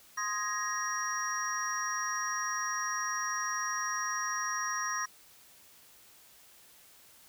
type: tone cluster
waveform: sine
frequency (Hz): 1050 / 1248 / 1663 / 1876 / 5700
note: C6 / D#6 / G#6 / A#6 / F8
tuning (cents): +6 / +5 / +2 / +11 / +34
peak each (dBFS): -37 / -37 / -39 / -38 / -37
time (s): 0.17-5.06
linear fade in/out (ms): 10
effects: white hiss -58 dBFS RMS until 7.28 s